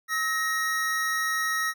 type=tone pair together; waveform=square; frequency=1292 / 1876.5 Hz; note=E6 / A#6; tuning=-35 / +11 cents; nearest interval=tritone; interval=646 cents; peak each=-30 / -27 dBFS; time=0.08-1.74 s; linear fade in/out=50 ms; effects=none